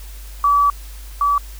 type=tone pair in turn; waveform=sine; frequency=1148 / 1148 Hz; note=D6 / D6; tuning=-40 / -40 cents; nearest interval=unison; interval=0 cents; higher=neither; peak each=-11 / -13 dBFS; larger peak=first; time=0.44-0.7 / 1.21-1.38 s; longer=first; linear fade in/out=2 ms; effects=added 50 Hz sine -32 dBFS peak until 1.59 s + white hiss -43 dBFS RMS until 1.59 s